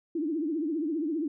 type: tone with vibrato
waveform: sine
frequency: 312.5 Hz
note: D#4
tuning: 8 cents sharp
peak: -27 dBFS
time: 0.15-1.28 s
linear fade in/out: 5 ms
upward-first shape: triangle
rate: 15 Hz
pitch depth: 190 cents each way
effects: none